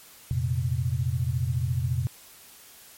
sine chord, F suspended fourth, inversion none, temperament equal, 87.31 / 116.54 / 130.81 Hz, F2 / Bb2 / C3, 0 / 0 / 0 cents, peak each -29 / -28 / -27 dBFS, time 0.31-2.07 s, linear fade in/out 0 ms, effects white hiss -50 dBFS RMS until 2.97 s + MP3 64 kbps

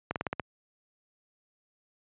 slowing click train, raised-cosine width 0.5 ms, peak -15 dBFS, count 6, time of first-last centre 0.11-0.397 s, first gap 48 ms, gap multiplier 1.09, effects high-pass 80 Hz 12 dB/octave + resampled to 8000 Hz

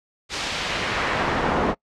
brown noise with band-pass filter sweep, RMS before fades -24 dBFS, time 0.29-1.75 s, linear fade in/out 50 ms, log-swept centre 5100 to 740 Hz, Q 0.83, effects noise-tail reverb RT60 0.1 s tail -25 dB re dry + low-pass 8000 Hz 12 dB/octave

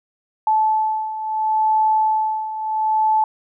sine beating tone pair, 869 / 869.73 Hz, A5 / A5, -22 / -20 cents, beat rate 0.73 Hz, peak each -22 / -17 dBFS, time 0.47-3.24 s, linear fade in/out 2 ms, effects none

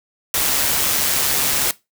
white noise with amplitude modulation, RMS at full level -17 dBFS, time 0.34-1.71 s, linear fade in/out 2 ms, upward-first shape sine, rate 142 Hz, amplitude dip 35%, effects noise-tail reverb RT60 0.2 s tail -18 dB re dry

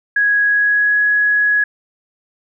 sine tone with pitch glide, 1661.2 to 1676.6 Hz, G#6 to G#6, 0 to +16 cents, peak -11 dBFS, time 0.16-1.64 s, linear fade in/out 5 ms, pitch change +16 cents, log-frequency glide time 0.43-1 s, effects none

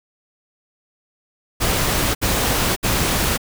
pink noise bursts, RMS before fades -19 dBFS, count 3, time 1.6-3.378 s, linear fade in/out 20 ms, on 550 ms, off 64 ms, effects none

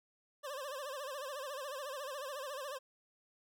25% pulse tone with vibrato, 554.4 Hz, C#5, in tune, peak -37 dBFS, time 0.43-2.79 s, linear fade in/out 20 ms, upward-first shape sine, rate 14 Hz, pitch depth 130 cents each way, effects none

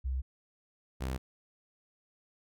sine / sawtooth tone pair in turn, 65 / 65 Hz, C2 / C2, -11 / -11 cents, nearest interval unison, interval 0 cents, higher neither, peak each -30 / -29 dBFS, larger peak second, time 0.04-0.22 / 1-1.18 s, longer neither, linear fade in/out 20 ms, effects none

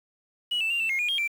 sine tone with pitch steps, 2922 / 2650 / 2781 / 2666 / 2142 / 2436 / 3233 / 2349 Hz, F#7 / E7 / F7 / E7 / C7 / D#7 / G#7 / D7, -22 / +9 / -8 / +19 / +40 / -37 / -47 / 0 cents, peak -22 dBFS, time 0.51-1.278 s, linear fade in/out 10 ms, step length 96 ms, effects tanh soft clip ceiling -22 dBFS + 8-bit

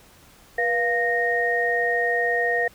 sine tone cluster, 482.3 / 696 / 1856 Hz, B4 / F5 / A#6, -41 / -6 / -8 cents, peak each -25 / -26 / -22 dBFS, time 0.58-2.68 s, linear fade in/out 5 ms, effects pink hiss -52 dBFS RMS until 2.74 s

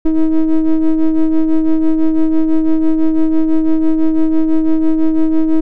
triangle ring-modulated tone, 160 Hz, D#3, 49 cents sharp, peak -3 dBFS, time 0.05-5.61 s, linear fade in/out 10 ms, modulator 157 Hz, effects none

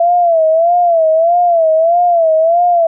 sine tone with vibrato, 670 Hz, E5, 28 cents sharp, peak -7 dBFS, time 0-2.87 s, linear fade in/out 5 ms, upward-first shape sine, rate 1.6 Hz, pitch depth 98 cents each way, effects none

